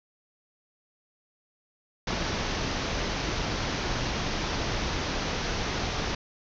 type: low-pass noise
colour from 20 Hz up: pink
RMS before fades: -30 dBFS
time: 2.07-6.15 s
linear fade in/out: 5 ms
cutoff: 6300 Hz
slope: 96 dB/octave
effects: none